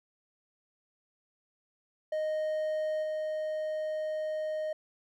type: tone with level steps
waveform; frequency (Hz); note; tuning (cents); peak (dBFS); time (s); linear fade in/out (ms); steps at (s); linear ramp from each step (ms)
triangle; 620; D#5; -6; -27 / -29; 2.12-4.73; 5; 3.02; 20
effects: none